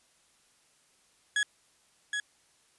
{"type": "tone with echo", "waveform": "35% pulse", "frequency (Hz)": 1676, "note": "G#6", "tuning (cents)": 15, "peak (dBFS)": -23, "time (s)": [1.36, 1.43], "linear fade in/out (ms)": 2, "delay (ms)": 770, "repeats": 1, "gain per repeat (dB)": -5, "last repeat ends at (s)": 2.2, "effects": ["white hiss -66 dBFS RMS until 2.78 s", "resampled to 24000 Hz"]}